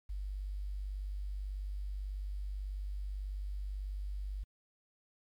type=tone with quantisation; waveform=sine; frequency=49.13 Hz; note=G1; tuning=5 cents sharp; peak=-36 dBFS; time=0.09-4.44 s; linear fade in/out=10 ms; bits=11; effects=MP3 96 kbps